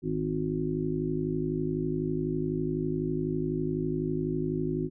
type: harmonic tone with a mistuned harmonic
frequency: 52 Hz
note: G#1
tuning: 3 cents sharp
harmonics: 1 / 2 / 3 / 5 / 6 / 7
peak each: -42 / -43 / -32 / -33 / -35 / -32 dBFS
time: 0.02-4.9 s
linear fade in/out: 50 ms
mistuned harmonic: 1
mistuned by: -83 cents
effects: none